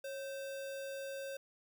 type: tone with sample-and-hold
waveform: sine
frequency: 548 Hz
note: C#5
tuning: 20 cents flat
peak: -40 dBFS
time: 0.04-1.37 s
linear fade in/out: 5 ms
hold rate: 2100 Hz
effects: none